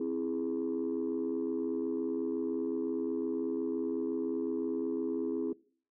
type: chord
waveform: sine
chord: C augmented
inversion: none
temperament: equal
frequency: 261.6 / 329.6 / 415.3 Hz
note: C4 / E4 / G#4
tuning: 0 / 0 / 0 cents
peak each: -34 dBFS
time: 0-5.53 s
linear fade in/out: 5 ms
effects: noise-tail reverb RT60 0.5 s tail -23 dB re dry + tanh soft clip ceiling -25 dBFS